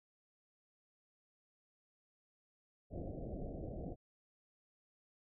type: low-pass noise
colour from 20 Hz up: pink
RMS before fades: -44 dBFS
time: 2.9-3.96 s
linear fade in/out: 50 ms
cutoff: 710 Hz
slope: 96 dB/octave
effects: none